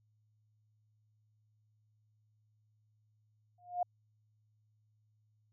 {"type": "tone with exponential growth", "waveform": "sine", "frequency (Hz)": 712, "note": "F5", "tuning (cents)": 33, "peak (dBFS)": -27, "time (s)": [3.58, 3.83], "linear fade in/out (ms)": 5, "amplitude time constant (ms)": 53, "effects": ["added 107 Hz sine -70 dBFS peak until 5.52 s"]}